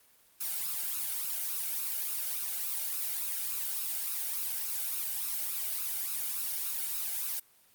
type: noise with flanger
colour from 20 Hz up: blue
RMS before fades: -34 dBFS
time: 0.4-7.4 s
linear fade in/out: 10 ms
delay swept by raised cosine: 0.75 to 1.38 ms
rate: 3.5 Hz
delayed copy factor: +0.65
effects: white hiss -63 dBFS RMS until 7.74 s + Opus 32 kbps